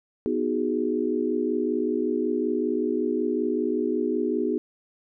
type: chord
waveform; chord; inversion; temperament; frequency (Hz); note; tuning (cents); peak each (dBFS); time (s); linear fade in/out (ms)
sine; G# minor seventh; first; equal; 246.9 / 311.1 / 370 / 415.3; B3 / D#4 / F#4 / G#4; 0 / 0 / 0 / 0; -28; 0.26-4.58; 0
effects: none